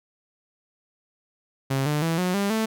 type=tone with pitch steps; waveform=sawtooth; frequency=135.2 / 149.15 / 164.54 / 181.52 / 200.2 / 220.9 Hz; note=C#3 / D3 / E3 / F#3 / G3 / A3; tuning=-43 / +27 / -3 / -33 / +37 / +7 cents; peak=-18 dBFS; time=1.7-2.66 s; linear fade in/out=10 ms; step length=160 ms; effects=none